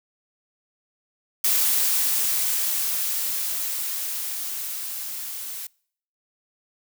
blue noise with level ramp, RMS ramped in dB -20 to -34 dBFS, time 1.44-5.67 s, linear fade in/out 5 ms, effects noise-tail reverb RT60 0.6 s tail -26 dB re dry

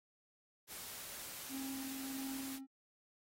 white noise, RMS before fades -48 dBFS, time 0.67-2.6 s, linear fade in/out 50 ms
triangle tone with tremolo, 268.5 Hz, C4, 45 cents sharp, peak -39 dBFS, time 1.49-2.67 s, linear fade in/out 50 ms, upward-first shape triangle, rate 1.6 Hz, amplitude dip 45%
effects AAC 48 kbps

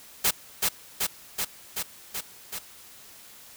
white noise with echo, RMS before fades -22 dBFS, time 0.24-0.31 s, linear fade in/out 10 ms, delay 380 ms, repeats 6, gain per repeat -2 dB, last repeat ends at 2.59 s, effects white hiss -49 dBFS RMS until 3.56 s

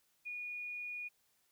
sine tone, 2449 Hz, D#7, 28 cents flat, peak -40 dBFS, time 0.25-1.09 s, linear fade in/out 20 ms, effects white hiss -75 dBFS RMS until 1.51 s

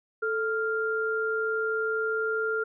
sine tone pair together, 440.5 / 1396.2 Hz, A4 / F6, +2 / -1 cents, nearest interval octave + minor sixth, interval 1997 cents, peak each -28 dBFS, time 0.22-2.64 s, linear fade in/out 10 ms, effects none

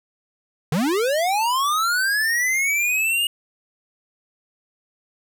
square linear sweep, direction up, 137.1 to 2874 Hz, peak -19 dBFS, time 0.72-3.27 s, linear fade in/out 2 ms, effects none

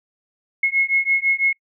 sine beating tone pair, 2169 / 2175 Hz, C#7 / C#7, -38 / -33 cents, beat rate 6 Hz, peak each -19 dBFS, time 0.63-1.53 s, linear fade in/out 5 ms, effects noise-tail reverb RT60 0.1 s tail -24 dB re dry

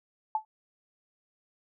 sine tone with exponential decay, 869 Hz, A5, 22 cents flat, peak -21 dBFS, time 0.35-0.45 s, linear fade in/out 2 ms, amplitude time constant 20 ms, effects none

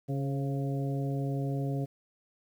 harmonic tone with a mistuned harmonic, 138.59 Hz, C#3, in tune, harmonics 1 / 2 / 3 / 4 / 5, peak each -30 / -36 / -40 / -42 / -44 dBFS, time 0.08-1.86 s, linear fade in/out 20 ms, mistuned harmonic 4, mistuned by -40 cents, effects 10-bit

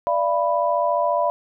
sine chord, B diminished, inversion first, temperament equal with one note detuned, 587.3 / 681.7 / 987.8 Hz, D5 / F5 / B5, 0 / -42 / 0 cents, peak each -22 dBFS, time 0.07-1.3 s, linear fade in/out 0 ms, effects none

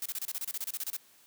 blue noise bursts, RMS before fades -35 dBFS, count 15, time 0.02-0.967 s, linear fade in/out 2 ms, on 37 ms, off 28 ms, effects white hiss -61 dBFS RMS until 1.26 s + high-pass 100 Hz 12 dB/octave

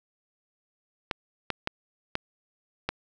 clicks, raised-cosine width 0.3 ms, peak -11 dBFS, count 5, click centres 1.112 / 1.503 / 1.674 / 2.154 / 2.89 s, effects none

